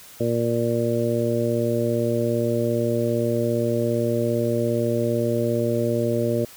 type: harmonic tone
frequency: 117.5 Hz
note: A#2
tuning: 14 cents sharp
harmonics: 1 / 2 / 3 / 4 / 5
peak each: -26 / -26 / -26 / -26 / -26 dBFS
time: 0.2-6.45 s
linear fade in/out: 5 ms
effects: white hiss -45 dBFS RMS until 6.56 s